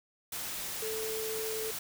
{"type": "tone in noise", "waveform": "sine", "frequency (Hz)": 440, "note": "A4", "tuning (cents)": 0, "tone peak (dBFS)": -35, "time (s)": [0.82, 1.71], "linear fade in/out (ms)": 5, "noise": "white", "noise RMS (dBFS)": -38, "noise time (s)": [0.32, 1.79], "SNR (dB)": 0, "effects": []}